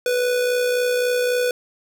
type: tone with amplitude modulation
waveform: square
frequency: 493.9 Hz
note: B4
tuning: in tune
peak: -17 dBFS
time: 0.06-1.51 s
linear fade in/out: 2 ms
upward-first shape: sine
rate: 63.7 Hz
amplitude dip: 35%
effects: none